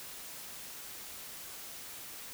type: silence
effects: white hiss -46 dBFS RMS until 2.33 s